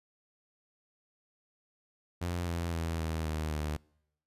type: tone with pitch steps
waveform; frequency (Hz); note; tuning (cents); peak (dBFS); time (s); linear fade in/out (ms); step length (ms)
sawtooth; 87.31 / 84.87 / 82.5 / 80.2 / 77.96 / 75.79; F2 / F2 / E2 / E2 / D#2 / D#2; 0 / -49 / +2 / -47 / +4 / -45; -28; 2.21-3.77; 10; 260
effects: noise-tail reverb RT60 0.8 s tail -26 dB re dry + resampled to 32000 Hz